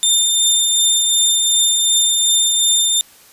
20% pulse tone with tremolo, 3606 Hz, A7, 42 cents sharp, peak -5 dBFS, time 0.03-3.01 s, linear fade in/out 0 ms, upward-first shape triangle, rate 2.7 Hz, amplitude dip 30%, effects white hiss -46 dBFS RMS until 3.32 s + resampled to 32000 Hz

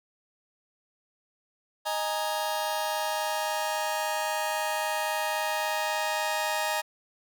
sawtooth chord, D# suspended fourth, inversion none, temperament just, 622.3 / 829.7 / 933.4 Hz, D#5 / G#5 / A#5, 0 / -2 / +2 cents, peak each -28 dBFS, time 1.85-6.82 s, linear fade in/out 20 ms, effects none

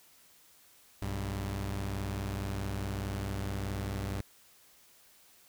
sawtooth tone pair together, 61.74 / 98.8 Hz, B1 / G2, 0 / +14 cents, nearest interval minor sixth, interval 814 cents, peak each -34 / -31 dBFS, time 1.02-4.21 s, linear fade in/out 0 ms, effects white hiss -61 dBFS RMS until 5.48 s

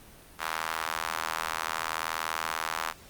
square tone with high-pass filter, 40.29 Hz, E1, 39 cents flat, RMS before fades -33 dBFS, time 0.38-2.94 s, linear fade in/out 50 ms, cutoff 1100 Hz, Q 1.9, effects pink hiss -52 dBFS RMS until 3.09 s + Opus 32 kbps

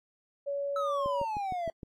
sine tone, 564 Hz, C#5, 30 cents sharp, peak -30 dBFS, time 0.46-1.25 s, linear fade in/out 20 ms
triangle exponential sweep, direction down, 1318.5 to 648 Hz, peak -29 dBFS, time 0.76-1.7 s, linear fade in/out 2 ms
click train, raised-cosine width 3 ms, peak -28 dBFS, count 6, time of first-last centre 1.06-1.832 s, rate 6.48 Hz
effects AAC 64 kbps

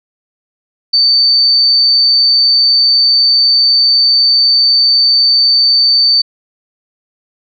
sine tone, 4564 Hz, C#8, 50 cents sharp, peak -6 dBFS, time 0.93-6.22 s, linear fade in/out 10 ms, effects none

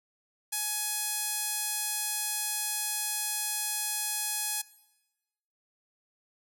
sawtooth tone with band-pass filter, 840 Hz, G#5, 19 cents sharp, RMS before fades -32 dBFS, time 0.52-4.62 s, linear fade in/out 10 ms, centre 11000 Hz, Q 1.2, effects noise-tail reverb RT60 1.0 s tail -20 dB re dry

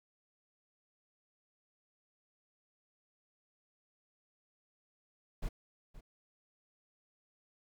brown noise with echo, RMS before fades -36 dBFS, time 5.42-5.49 s, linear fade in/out 10 ms, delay 520 ms, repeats 1, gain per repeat -15 dB, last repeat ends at 6.01 s, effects none

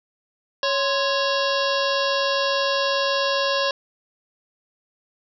harmonic tone with a mistuned harmonic, 554.4 Hz, C#5, in tune, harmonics 1 / 2 / 3 / 5 / 6 / 7 / 8 / 9 / 10, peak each -23 / -26 / -28 / -30 / -31 / -31 / -32 / -33 / -33 dBFS, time 0.63-3.71 s, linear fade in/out 2 ms, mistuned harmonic 2, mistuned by -100 cents, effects none

